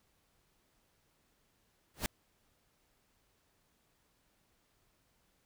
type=noise with exponential growth; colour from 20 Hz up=pink; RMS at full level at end=-29 dBFS; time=1.94-2.06 s; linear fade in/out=1 ms; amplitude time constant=24 ms; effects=pink hiss -74 dBFS RMS until 5.45 s